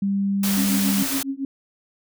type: tone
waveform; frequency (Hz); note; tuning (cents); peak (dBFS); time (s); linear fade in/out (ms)
sine; 197.9; G3; +17; -19; 0.02-1.03; 5
type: noise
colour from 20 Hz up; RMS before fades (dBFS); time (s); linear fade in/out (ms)
white; -26; 0.43-1.23; 5
type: tone with tremolo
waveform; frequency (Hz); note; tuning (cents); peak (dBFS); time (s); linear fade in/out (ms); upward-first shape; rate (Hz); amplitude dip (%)
sine; 272.3; C#4; -31; -21; 0.57-1.45; 2; triangle; 7.2; 100
effects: none